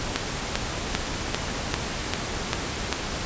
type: click train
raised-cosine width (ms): 0.2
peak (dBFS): -5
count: 8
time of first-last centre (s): 0.16-2.927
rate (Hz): 2.53
effects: pink hiss -30 dBFS RMS until 3.25 s + resampled to 16000 Hz